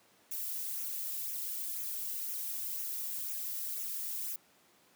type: noise with flanger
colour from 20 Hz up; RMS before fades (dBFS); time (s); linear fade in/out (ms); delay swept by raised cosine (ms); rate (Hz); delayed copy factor
violet; -38; 0.31-4.36; 5; 0.22 to 1.92; 2; -0.5
effects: pink hiss -65 dBFS RMS until 4.95 s + high-pass 200 Hz 12 dB/octave

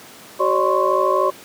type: tone cluster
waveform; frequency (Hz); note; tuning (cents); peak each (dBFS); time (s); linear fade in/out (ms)
sine; 377.7 / 548 / 601 / 1035 / 1099; F#4 / C#5 / D5 / C6 / C#6; +36 / -20 / +40 / -19 / -15; -21; 0.39-1.31; 20
effects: pink hiss -41 dBFS RMS until 1.44 s + high-pass 200 Hz 12 dB/octave

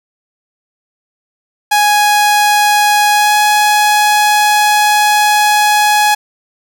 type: tone with pitch glide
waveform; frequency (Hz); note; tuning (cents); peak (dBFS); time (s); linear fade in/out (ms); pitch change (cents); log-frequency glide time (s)
sawtooth; 832 to 838.8; G#5 to G#5; +3 to +17; -4; 1.71-6.15; 10; +14; 3.12-3.34
effects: none

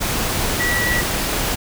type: tone in noise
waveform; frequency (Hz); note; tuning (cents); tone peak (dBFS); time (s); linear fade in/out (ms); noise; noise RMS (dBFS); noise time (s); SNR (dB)
sine; 1941; B6; -31; -19; 0.59-1.02; 20; pink; -21; 0-1.56; -1
effects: none

